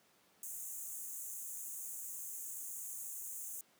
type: high-pass noise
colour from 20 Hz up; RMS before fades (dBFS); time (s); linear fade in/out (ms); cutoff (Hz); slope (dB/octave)
pink; -45; 0.43-3.61; 2; 6400; 96
effects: pink hiss -69 dBFS RMS until 3.79 s + high-pass 200 Hz 12 dB/octave